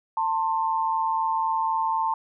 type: tone pair together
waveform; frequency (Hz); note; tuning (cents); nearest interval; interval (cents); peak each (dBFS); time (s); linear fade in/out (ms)
sine; 893 / 1056.9; A5 / C6; +25 / +17; minor third; 292; -23 / -27; 0.17-2.14; 2
effects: none